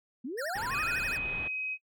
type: linear sweep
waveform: sine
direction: up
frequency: 219.8 to 1568 Hz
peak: -34 dBFS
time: 0.24-0.99 s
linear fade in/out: 10 ms
type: tone with vibrato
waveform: square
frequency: 1600 Hz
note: G6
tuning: 35 cents sharp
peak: -36 dBFS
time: 0.37-1.18 s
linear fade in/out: 20 ms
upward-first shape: sine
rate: 12 Hz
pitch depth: 280 cents each way
type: low-pass noise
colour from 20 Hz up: pink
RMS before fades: -42 dBFS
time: 0.55-1.48 s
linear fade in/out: 5 ms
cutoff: 3400 Hz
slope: 48 dB/octave
type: tone with pitch glide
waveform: sine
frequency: 2506 to 2531 Hz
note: D#7 to D#7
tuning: +12 to +29 cents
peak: -31 dBFS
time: 0.7-1.78 s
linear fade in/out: 50 ms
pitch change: +17 cents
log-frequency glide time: 0.95-1.61 s
effects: noise-tail reverb RT60 0.1 s tail -21 dB re dry